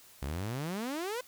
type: exponential sweep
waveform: sawtooth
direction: up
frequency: 63.5 to 520 Hz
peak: -30 dBFS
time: 0.22-1.21 s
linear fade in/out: 5 ms
effects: white hiss -57 dBFS RMS until 1.27 s